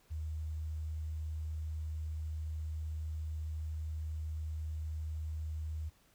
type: tone with quantisation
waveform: sine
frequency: 78.1 Hz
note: D#2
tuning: 7 cents sharp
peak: -36 dBFS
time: 0.1-5.9 s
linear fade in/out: 20 ms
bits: 11
effects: pink hiss -68 dBFS RMS until 6.14 s